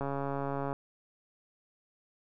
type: click train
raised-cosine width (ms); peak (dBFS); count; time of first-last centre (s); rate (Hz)
1; -21; 101; 0.01-0.729; 139
effects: none